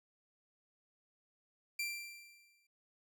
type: tone with exponential decay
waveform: sawtooth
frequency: 2359 Hz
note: D7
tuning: 7 cents sharp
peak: -31 dBFS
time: 1.79-2.67 s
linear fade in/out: 5 ms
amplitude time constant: 190 ms
effects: none